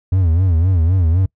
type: tone with vibrato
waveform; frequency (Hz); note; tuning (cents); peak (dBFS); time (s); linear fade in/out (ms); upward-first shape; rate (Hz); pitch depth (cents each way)
triangle; 87.31; F2; 0; -9; 0.12-1.26; 5; sine; 3.9; 160
effects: noise-tail reverb RT60 0.1 s tail -25 dB re dry